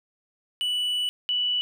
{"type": "tone pair in turn", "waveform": ["triangle", "sine"], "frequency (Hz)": [2960, 2960], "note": ["F#7", "F#7"], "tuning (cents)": [0, 0], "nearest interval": "unison", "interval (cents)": 0, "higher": "neither", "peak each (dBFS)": -22, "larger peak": "neither", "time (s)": [[0.61, 1.09], [1.29, 1.61]], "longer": "first", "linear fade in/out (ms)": 0, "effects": []}